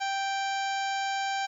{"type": "harmonic tone with a mistuned harmonic", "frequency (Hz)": 784, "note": "G5", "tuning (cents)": 0, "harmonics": [1, 2, 3, 4, 5, 6, 7, 8, 9], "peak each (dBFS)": [-29, -35, -39, -41, -43, -45, -46, -47, -48], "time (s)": [0, 1.47], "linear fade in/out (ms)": 20, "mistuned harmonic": 8, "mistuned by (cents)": 57, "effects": ["11-bit"]}